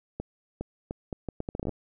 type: accelerating click train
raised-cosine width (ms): 2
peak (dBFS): -19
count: 14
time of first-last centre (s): 0.2-1.693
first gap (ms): 410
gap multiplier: 0.73
effects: none